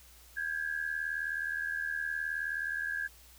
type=tone pair together; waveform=sine; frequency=1596.8 / 1676 Hz; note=G6 / G#6; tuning=+32 / +15 cents; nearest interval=minor second; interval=83 cents; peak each=-35 / -35 dBFS; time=0.36-3.08 s; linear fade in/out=20 ms; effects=added 60 Hz sine -58 dBFS peak until 3.38 s + white hiss -58 dBFS RMS until 3.38 s